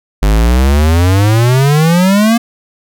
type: exponential sweep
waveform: square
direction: up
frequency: 49 to 237.3 Hz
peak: -7 dBFS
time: 0.22-2.38 s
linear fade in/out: 10 ms
effects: none